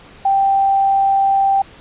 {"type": "tone", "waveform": "sine", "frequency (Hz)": 784, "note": "G5", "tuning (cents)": 0, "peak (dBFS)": -11, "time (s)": [0.25, 1.62], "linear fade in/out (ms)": 5, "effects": ["pink hiss -42 dBFS RMS until 1.8 s", "resampled to 8000 Hz"]}